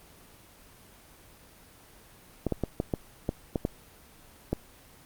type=clicks; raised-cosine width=2 ms; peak=-13 dBFS; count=9; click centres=2.467 / 2.523 / 2.637 / 2.801 / 2.938 / 3.291 / 3.558 / 3.651 / 4.53 s; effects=pink hiss -54 dBFS RMS until 5.05 s + Opus 24 kbps